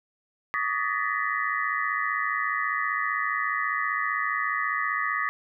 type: tone cluster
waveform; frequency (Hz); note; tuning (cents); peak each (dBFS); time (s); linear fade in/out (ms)
sine; 1143 / 1238 / 1730 / 1875 / 1991; D6 / D#6 / A6 / A#6 / B6; -47 / -9 / -30 / +10 / +14; -31 / -30 / -32 / -32 / -31; 0.54-5.29; 0
effects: none